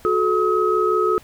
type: tone cluster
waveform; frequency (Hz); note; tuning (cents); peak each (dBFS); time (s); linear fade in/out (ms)
sine; 366.8 / 432.3 / 1273; F#4 / A4 / D#6; -15 / -31 / +39; -20; 0.05-1.18; 0
effects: pink hiss -48 dBFS RMS until 1.23 s